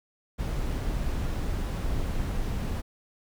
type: noise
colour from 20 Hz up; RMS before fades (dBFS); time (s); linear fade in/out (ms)
brown; -29; 0.38-2.82; 20
effects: none